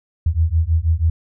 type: beating tone pair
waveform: sine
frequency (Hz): 78.6 / 84.8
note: D#2 / E2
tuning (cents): +18 / +50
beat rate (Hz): 6.2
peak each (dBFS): -17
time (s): 0.26-1.1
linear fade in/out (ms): 5
effects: none